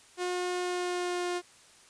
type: tone with pitch glide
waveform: sawtooth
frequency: 359.4 to 354.7 Hz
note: F4 to F4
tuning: +50 to +27 cents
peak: -26 dBFS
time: 0.17-1.42 s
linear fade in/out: 50 ms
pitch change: -23 cents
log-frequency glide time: 0.57-1.28 s
effects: white hiss -57 dBFS RMS until 1.89 s + resampled to 22050 Hz